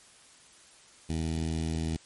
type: tone with notch filter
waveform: 15% pulse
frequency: 80.6 Hz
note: E2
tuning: 38 cents flat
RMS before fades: -31 dBFS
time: 1.09-1.97 s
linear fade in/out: 10 ms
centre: 1200 Hz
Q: 0.51
effects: white hiss -56 dBFS RMS until 2.05 s + MP3 48 kbps